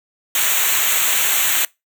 white noise with comb filter, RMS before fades -17 dBFS, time 0.35-1.65 s, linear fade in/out 2 ms, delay 0.2 ms, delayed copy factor -0.9, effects noise-tail reverb RT60 0.2 s tail -23 dB re dry

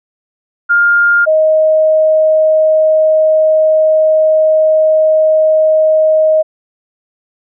sine tone pair in turn, 1407 / 626.7 Hz, F6 / D#5, +12 / +12 cents, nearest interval octave + major second, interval 1400 cents, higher first, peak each -6 dBFS, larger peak neither, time 0.69-1.26 / 1.26-6.43 s, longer second, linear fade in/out 20 ms, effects none

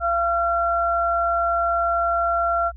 sine tone pair together, 684 / 1365.5 Hz, F5 / F6, -36 / -39 cents, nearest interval octave, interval 1197 cents, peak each -21 dBFS, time 0-2.72 s, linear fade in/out 50 ms, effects added 60 Hz sine -36 dBFS peak until 2.76 s

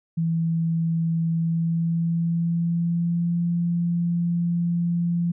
sine tone with pitch glide, 164.81 to 171.71 Hz, E3 to F3, 0 to -29 cents, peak -20 dBFS, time 0.17-5.32 s, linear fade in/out 10 ms, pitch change +71 cents, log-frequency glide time 1.34-3.4 s, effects none

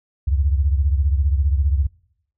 sine beating tone pair, 68.8 / 83.8 Hz, C#2 / E2, -12 / +29 cents, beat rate 15 Hz, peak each -16 / -22 dBFS, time 0.27-1.87 s, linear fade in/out 10 ms, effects noise-tail reverb RT60 0.8 s tail -24 dB re dry

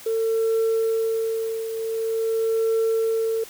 sine tone with tremolo, 450 Hz, A4, 39 cents sharp, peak -16 dBFS, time 0.06-3.44 s, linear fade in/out 5 ms, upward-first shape triangle, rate 0.46 Hz, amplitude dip 70%, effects tanh soft clip ceiling -16 dBFS + white hiss -43 dBFS RMS until 3.49 s

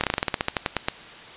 slowing click train, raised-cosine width 0.3 ms, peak -5 dBFS, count 15, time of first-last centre 0.01-0.885 s, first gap 27 ms, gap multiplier 1.12, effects white hiss -42 dBFS RMS until 1.36 s + resampled to 8000 Hz

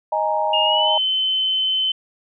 sine chord, D# suspended fourth, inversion none, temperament equal, 622.3 / 830.6 / 932.3 Hz, D#5 / G#5 / A#5, 0 / 0 / 0 cents, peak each -22 dBFS, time 0.12-0.98 s, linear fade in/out 5 ms
sine tone with pitch glide, 2838 to 3059 Hz, F7 to G7, +27 to -43 cents, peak -17 dBFS, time 0.53-1.92 s, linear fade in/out 5 ms, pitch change +130 cents, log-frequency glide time 0.64-0.91 s
effects none

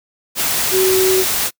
sine tone in noise, 376.2 Hz, F#4, 29 cents sharp, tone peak -12 dBFS, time 0.71-1.25 s, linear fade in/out 50 ms, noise white, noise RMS -18 dBFS, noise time 0.35-1.51 s, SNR +3 dB, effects noise-tail reverb RT60 0.1 s tail -25 dB re dry

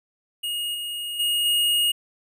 square tone with level steps, 2866 Hz, F7, 44 cents sharp, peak -26 / -29 / -21 / -19 dBFS, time 0.43-1.92 s, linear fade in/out 10 ms, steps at 0.74 / 1.19 / 1.45 s, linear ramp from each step 10 ms, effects none

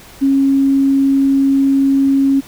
sine tone, 273.2 Hz, C#4, 25 cents flat, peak -9 dBFS, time 0.21-2.41 s, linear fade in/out 20 ms, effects pink hiss -39 dBFS RMS until 2.47 s

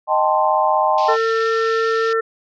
sine chord, A half-diminished seventh, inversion second, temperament equal, 622.3 / 784 / 880 / 1046.5 Hz, Eb5 / G5 / A5 / C6, 0 / 0 / 0 / 0 cents, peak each -19 dBFS, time 0.07-1.17 s, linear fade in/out 50 ms
white band-pass noise, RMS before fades -35 dBFS, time 0.98-2.13 s, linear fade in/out 0 ms, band 2300 to 5300 Hz, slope 48 dB/octave
harmonic tone, 450.3 Hz, A4, 40 cents sharp, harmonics 1 / 3 / 4, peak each -17 / -21 / -25 dBFS, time 1.08-2.21 s, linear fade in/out 10 ms
effects none

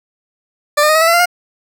20% pulse tone with pitch steps, 590 / 605.9 / 622.2 / 639 / 656.2 / 673.8 / 692 / 710.6 Hz, D5 / D#5 / D#5 / D#5 / E5 / E5 / F5 / F5, +8 / -46 / 0 / +46 / -8 / +38 / -16 / +30 cents, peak -4 dBFS, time 0.77-1.258 s, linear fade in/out 10 ms, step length 61 ms, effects none

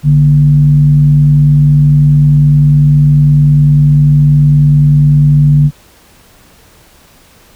sine tone with frequency modulation, 146.83 Hz, D3, in tune, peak -3 dBFS, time 0.03-5.71 s, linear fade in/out 50 ms, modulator 89.6 Hz, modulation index 0.33, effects pink hiss -43 dBFS RMS until 7.55 s

